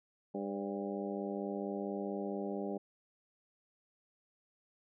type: harmonic tone with a mistuned harmonic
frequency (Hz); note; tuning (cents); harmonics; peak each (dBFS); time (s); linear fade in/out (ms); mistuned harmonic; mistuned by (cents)
100.1; G2; +37; 2 / 3 / 4 / 5 / 6 / 7 / 8; -40 / -43 / -41 / -46 / -44 / -51 / -48; 0.34-2.78; 10; 6; -46
effects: none